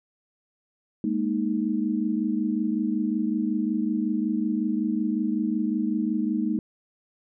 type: chord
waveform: sine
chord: Ab suspended second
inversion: none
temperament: equal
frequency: 207.7 / 233.1 / 311.1 Hz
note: Ab3 / Bb3 / Eb4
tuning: 0 / 0 / 0 cents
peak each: -27 dBFS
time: 1.04-6.59 s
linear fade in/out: 2 ms
effects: none